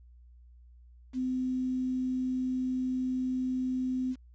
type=tone with quantisation; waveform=sine; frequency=256.2 Hz; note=C4; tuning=36 cents flat; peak=-28 dBFS; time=1.13-4.16 s; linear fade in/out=50 ms; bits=9; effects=added 60 Hz sine -52 dBFS peak until 4.34 s + resampled to 16000 Hz